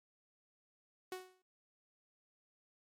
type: tone with exponential decay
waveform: sawtooth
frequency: 370 Hz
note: F#4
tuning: in tune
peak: -35 dBFS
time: 1.12-1.42 s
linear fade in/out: 2 ms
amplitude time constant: 64 ms
effects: MP3 64 kbps